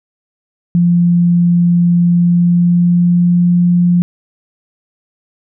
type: tone with pitch glide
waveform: sine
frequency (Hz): 173.5 to 175.52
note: F3 to F3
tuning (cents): -11 to +9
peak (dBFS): -7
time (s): 0.75-4.02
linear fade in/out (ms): 0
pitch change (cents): +20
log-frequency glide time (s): 2.04-3.6
effects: none